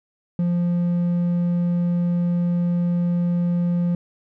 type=tone with hard clipping; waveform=sine; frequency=174.4 Hz; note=F3; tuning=2 cents flat; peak=-19 dBFS; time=0.39-3.95 s; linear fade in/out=2 ms; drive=3 dB; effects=none